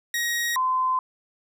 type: tone pair in turn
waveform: sawtooth / sine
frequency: 1888 / 1028.8 Hz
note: A#6 / C6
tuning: +22 / -30 cents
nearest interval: major seventh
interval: 1052 cents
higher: first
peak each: -20 dBFS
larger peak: neither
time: 0.14-0.56 / 0.56-0.99 s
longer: second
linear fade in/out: 2 ms
effects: none

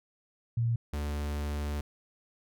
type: tone pair in turn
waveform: sine / 45% pulse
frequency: 116.54 / 73.42 Hz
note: A#2 / D2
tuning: 0 / 0 cents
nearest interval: minor sixth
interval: 800 cents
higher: first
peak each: -25 / -31 dBFS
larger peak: first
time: 0.57-0.76 / 0.93-1.81 s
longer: second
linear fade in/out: 5 ms
effects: none

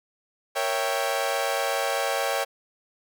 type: chord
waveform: sawtooth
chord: A# diminished seventh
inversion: none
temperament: equal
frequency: 466.2 / 554.4 / 659.3 / 784 Hz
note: A#4 / C#5 / E5 / G5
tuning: 0 / 0 / 0 / 0 cents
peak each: -29 / -24 / -27 / -25 dBFS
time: 0.55-2.45 s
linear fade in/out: 20 ms
effects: none

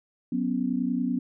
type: chord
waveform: sine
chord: F# suspended fourth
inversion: none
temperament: equal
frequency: 185 / 246.9 / 277.2 Hz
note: F#3 / B3 / C#4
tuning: 0 / 0 / 0 cents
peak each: -31 / -26 / -30 dBFS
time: 0.32-1.19 s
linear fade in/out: 5 ms
effects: none

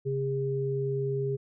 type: tone pair together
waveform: sine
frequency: 135.4 / 405.7 Hz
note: C#3 / G#4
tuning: -40 / -41 cents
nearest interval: octave + perfect fifth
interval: 1899 cents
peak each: -30 / -29 dBFS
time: 0.05-1.37 s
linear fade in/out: 20 ms
effects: none

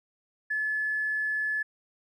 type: tone with tanh clipping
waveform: triangle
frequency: 1722 Hz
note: A6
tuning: 38 cents flat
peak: -26 dBFS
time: 0.5-1.63 s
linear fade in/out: 10 ms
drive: 3 dB
effects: none

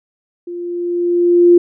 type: tone with level ramp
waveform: sine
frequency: 348.9 Hz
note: F4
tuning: 2 cents flat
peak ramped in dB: -24 to -3 dBFS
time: 0.47-1.58 s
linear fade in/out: 5 ms
effects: none

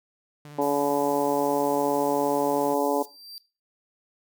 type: tone with vibrato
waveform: sawtooth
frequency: 147.1 Hz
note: D3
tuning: 3 cents sharp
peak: -37 dBFS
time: 0.45-2.74 s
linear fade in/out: 2 ms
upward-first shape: square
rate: 16 Hz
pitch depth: 18 cents each way
type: harmonic tone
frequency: 142.8 Hz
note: D3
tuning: 48 cents flat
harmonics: 2 / 3 / 4 / 5 / 6 / 7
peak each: -27 / -27 / -27 / -33 / -28 / -35 dBFS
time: 0.58-3.03 s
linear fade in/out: 10 ms
type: high-pass noise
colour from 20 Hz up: white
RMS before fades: -42 dBFS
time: 0.61-3.06 s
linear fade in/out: 10 ms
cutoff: 5000 Hz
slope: 24 dB/octave
type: tone with exponential growth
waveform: 45% pulse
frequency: 4699 Hz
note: D8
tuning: in tune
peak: -36 dBFS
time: 2.64-3.38 s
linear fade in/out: 0 ms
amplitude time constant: 160 ms
effects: noise-tail reverb RT60 0.3 s tail -17 dB re dry

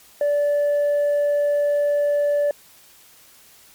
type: tone with tanh clipping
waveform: sine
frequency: 581 Hz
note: D5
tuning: 19 cents flat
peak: -17 dBFS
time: 0.21-2.51 s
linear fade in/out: 2 ms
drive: 1 dB
effects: white hiss -50 dBFS RMS until 3.74 s + MP3 96 kbps

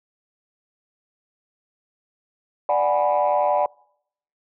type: chord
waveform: sine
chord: G# half-diminished seventh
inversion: second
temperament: equal with one note detuned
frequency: 589.4 / 740 / 830.6 / 987.8 Hz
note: D5 / F#5 / G#5 / B5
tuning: +6 / 0 / 0 / 0 cents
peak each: -20 / -21 / -23 / -24 dBFS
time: 2.69-3.66 s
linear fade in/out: 2 ms
effects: noise-tail reverb RT60 0.7 s tail -26 dB re dry + tanh soft clip ceiling -10 dBFS

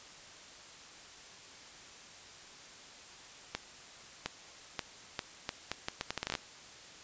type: accelerating click train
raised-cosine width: 0.2 ms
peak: -16 dBFS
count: 16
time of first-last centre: 3.55-6.352 s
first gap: 710 ms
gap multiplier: 0.75
effects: white hiss -52 dBFS RMS until 7.03 s + resampled to 16000 Hz

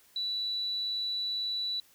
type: tone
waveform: sine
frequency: 3951 Hz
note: B7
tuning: in tune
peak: -30 dBFS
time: 0.16-1.8 s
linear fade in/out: 2 ms
effects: white hiss -62 dBFS RMS until 1.94 s

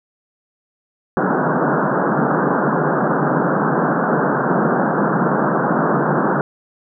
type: band-pass noise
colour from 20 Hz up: pink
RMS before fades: -17 dBFS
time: 1.17-6.41 s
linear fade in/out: 0 ms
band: 140 to 1600 Hz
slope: 96 dB/octave
effects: none

